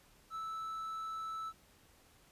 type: tone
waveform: triangle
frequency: 1313 Hz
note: E6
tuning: 7 cents flat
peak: -37 dBFS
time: 0.3-1.53 s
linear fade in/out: 50 ms
effects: pink hiss -65 dBFS RMS until 2.31 s + resampled to 32000 Hz